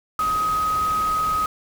sine tone in noise, 1260 Hz, D#6, 21 cents sharp, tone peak -19 dBFS, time 0.19-1.46 s, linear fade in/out 2 ms, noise pink, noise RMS -34 dBFS, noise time 0.19-1.46 s, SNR +12 dB, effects none

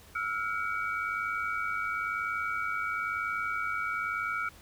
sine tone cluster, 1320 / 1421 / 2270 Hz, E6 / F6 / C#7, +2 / +30 / +41 cents, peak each -34 / -33 / -36 dBFS, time 0.15-4.49 s, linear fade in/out 5 ms, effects added 79 Hz sine -59 dBFS peak until 4.61 s + pink hiss -55 dBFS RMS until 4.61 s

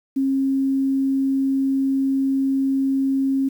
sine tone, 270 Hz, C#4, 45 cents flat, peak -17 dBFS, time 0.16-3.49 s, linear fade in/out 10 ms, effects 8-bit

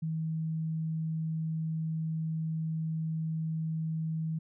sine tone, 160 Hz, D#3, 49 cents sharp, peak -30 dBFS, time 0.02-4.39 s, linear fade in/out 10 ms, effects none

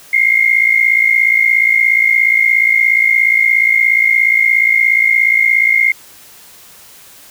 sine tone pair together, 2100 / 2157 Hz, C7 / C#7, +6 / -48 cents, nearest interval unison, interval 46 cents, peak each -11 dBFS, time 0.13-5.92 s, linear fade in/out 5 ms, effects white hiss -40 dBFS RMS until 7.3 s

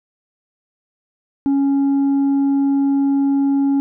sine tone with tanh clipping, 277.2 Hz, C#4, in tune, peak -14 dBFS, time 1.46-3.8 s, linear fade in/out 0 ms, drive 3 dB, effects none

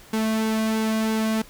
sawtooth tone with flanger, 220 Hz, A3, in tune, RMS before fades -23 dBFS, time 0.13-1.42 s, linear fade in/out 5 ms, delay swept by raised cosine 1.6 to 2.3 ms, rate 3 Hz, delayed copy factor -0.5, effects pink hiss -48 dBFS RMS until 1.49 s

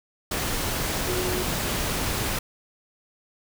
sine tone in noise, 364.5 Hz, F#4, 26 cents flat, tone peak -28 dBFS, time 1.08-1.43 s, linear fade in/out 5 ms, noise pink, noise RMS -27 dBFS, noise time 0.31-2.39 s, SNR -4 dB, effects none

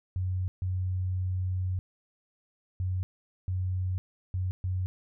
sine tone bursts at uneven times, 92.3 Hz, F#2, 4 cents flat, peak -27 dBFS, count 6, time 0.16-0.48 / 0.62-1.79 / 2.8-3.03 / 3.48-3.98 / 4.34-4.51 / 4.64-4.86 s, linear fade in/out 0 ms, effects none

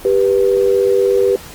sine tone pair together, 393.9 / 490 Hz, G4 / B4, +8 / -14 cents, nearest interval major third, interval 378 cents, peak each -12 / -14 dBFS, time 0.05-1.36 s, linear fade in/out 2 ms, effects pink hiss -35 dBFS RMS until 1.54 s + Opus 24 kbps

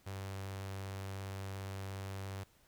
sawtooth tone with notch filter, 97.2 Hz, G2, 14 cents flat, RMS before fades -43 dBFS, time 0.06-2.44 s, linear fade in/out 10 ms, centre 240 Hz, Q 1.3, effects pink hiss -68 dBFS RMS until 2.67 s

